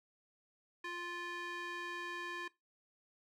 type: tone with band-pass filter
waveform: square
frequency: 349.2 Hz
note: F4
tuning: in tune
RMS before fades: -43 dBFS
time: 0.84-2.48 s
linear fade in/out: 5 ms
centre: 1900 Hz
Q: 1.6
effects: noise-tail reverb RT60 0.2 s tail -19 dB re dry